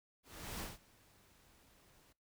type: noise with ADSR envelope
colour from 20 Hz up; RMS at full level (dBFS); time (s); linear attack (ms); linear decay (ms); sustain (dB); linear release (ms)
pink; -43; 0.23-2.13; 370; 180; -24; 10
effects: noise-tail reverb RT60 0.3 s tail -24 dB re dry